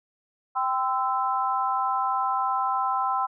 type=chord; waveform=sine; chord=C major; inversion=second; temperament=equal with one note detuned; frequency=784 / 1027.3 / 1318.5 Hz; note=G5 / C6 / E6; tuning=0 / -32 / 0 cents; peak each=-27 / -26 / -28 dBFS; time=0.55-3.27 s; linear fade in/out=20 ms; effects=none